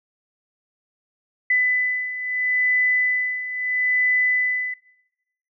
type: beating tone pair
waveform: sine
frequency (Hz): 2000 / 2000.76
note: B6 / B6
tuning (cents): +21 / +22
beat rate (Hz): 0.76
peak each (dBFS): -24 / -19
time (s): 1.5-4.74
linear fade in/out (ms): 5
effects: noise-tail reverb RT60 1.0 s tail -22 dB re dry